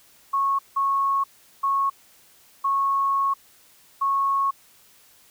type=tone bursts at uneven times; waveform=sine; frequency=1100 Hz; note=C#6; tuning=14 cents flat; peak=-19 dBFS; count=5; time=0.33-0.59 / 0.76-1.24 / 1.63-1.9 / 2.64-3.34 / 4.01-4.51 s; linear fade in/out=10 ms; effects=white hiss -55 dBFS RMS until 5.3 s